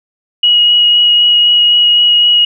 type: tone with vibrato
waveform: sine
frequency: 2900 Hz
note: F#7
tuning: 35 cents flat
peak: -5 dBFS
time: 0.43-2.45 s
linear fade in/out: 5 ms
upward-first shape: sine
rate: 3.9 Hz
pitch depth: 8 cents each way
effects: none